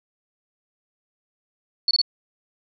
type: tone bursts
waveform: sine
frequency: 4435 Hz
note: C#8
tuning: in tune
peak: -16 dBFS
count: 3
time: 1.88-2.016 s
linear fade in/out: 2 ms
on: 30 ms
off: 23 ms
effects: none